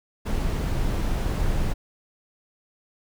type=noise; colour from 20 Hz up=brown; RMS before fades=-24 dBFS; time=0.25-1.74 s; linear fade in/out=20 ms; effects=none